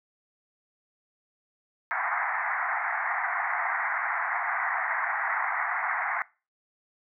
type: band-pass noise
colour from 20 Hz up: white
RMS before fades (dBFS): -29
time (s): 1.91-6.22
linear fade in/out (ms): 0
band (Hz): 690 to 2100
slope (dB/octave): 96
effects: noise-tail reverb RT60 0.3 s tail -20 dB re dry